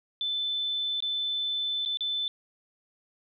sine tone with dropouts, 3520 Hz, A7, in tune, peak -27 dBFS, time 0.21-2.28 s, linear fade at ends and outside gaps 1 ms, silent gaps 1.004-1.024 / 1.851-1.859 / 1.972-2.007 s, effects none

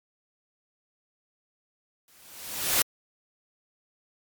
white noise with exponential growth, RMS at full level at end -20 dBFS, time 2.08-2.82 s, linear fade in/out 1 ms, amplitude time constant 160 ms, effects MP3 96 kbps

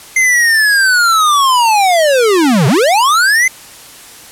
square linear two-way sweep, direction down then up, 2093 to 122.7 to 2093 Hz, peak -8 dBFS, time 0.16-3.48 s, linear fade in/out 5 ms, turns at 2.67 s, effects white hiss -35 dBFS RMS until 4.31 s + low-pass 12000 Hz 12 dB/octave

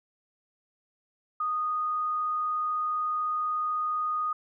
sine tone, 1237 Hz, D#6, 10 cents flat, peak -26 dBFS, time 1.4-4.33 s, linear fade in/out 5 ms, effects none

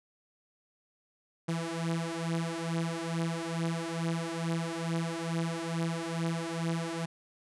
sawtooth beating tone pair, 164.81 / 167.11 Hz, E3 / E3, 0 / +24 cents, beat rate 2.3 Hz, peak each -30 dBFS, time 1.48-7.06 s, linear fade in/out 10 ms, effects resampled to 24000 Hz

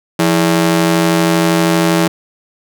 sawtooth ring-modulated tone, 250 Hz, B3, 21 cents sharp, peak -3 dBFS, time 0.19-2.08 s, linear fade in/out 5 ms, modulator 78.7 Hz, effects none

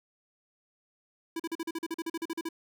square tone bursts, 329.6 Hz, E4, in tune, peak -32 dBFS, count 15, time 1.36-2.489 s, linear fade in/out 5 ms, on 37 ms, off 41 ms, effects none

